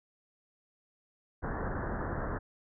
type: low-pass noise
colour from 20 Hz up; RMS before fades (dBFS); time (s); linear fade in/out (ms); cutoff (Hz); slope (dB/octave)
pink; -35; 1.42-2.39; 20; 1800; 96
effects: none